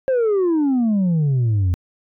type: exponential sweep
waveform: sine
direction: down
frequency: 540 to 85.1 Hz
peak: -12 dBFS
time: 0.08-1.74 s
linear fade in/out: 0 ms
effects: tanh soft clip ceiling -14 dBFS